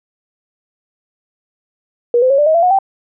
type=tone with pitch steps; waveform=sine; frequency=478.8 / 513.2 / 550 / 589.5 / 631.8 / 677.1 / 725.7 / 777.8 Hz; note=A#4 / C5 / C#5 / D5 / D#5 / E5 / F#5 / G5; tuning=+46 / -34 / -14 / +6 / +26 / +46 / -34 / -14 cents; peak=-8 dBFS; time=2.14-2.788 s; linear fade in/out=2 ms; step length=81 ms; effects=none